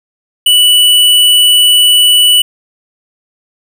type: tone with hard clipping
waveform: sine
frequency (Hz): 2960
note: F#7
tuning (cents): 0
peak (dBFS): -5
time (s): 0.46-2.42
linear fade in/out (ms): 5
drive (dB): 17
effects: none